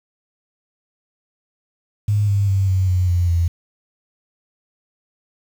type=tone with pitch steps; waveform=sine; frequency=103.83 / 100.47 / 97.21 / 94.06 / 91.02 / 88.07 / 85.22 Hz; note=G#2 / G2 / G2 / F#2 / F#2 / F2 / F2; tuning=0 / +43 / -14 / +29 / -28 / +15 / -42 cents; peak=-14 dBFS; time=2.08-3.48 s; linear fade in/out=5 ms; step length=200 ms; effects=7-bit